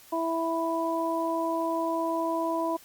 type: harmonic tone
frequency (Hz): 329.6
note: E4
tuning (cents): 0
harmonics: 1 / 2 / 3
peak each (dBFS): -30 / -30 / -30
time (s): 0.12-2.77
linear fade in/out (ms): 10
effects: white hiss -53 dBFS RMS until 2.84 s + Opus 48 kbps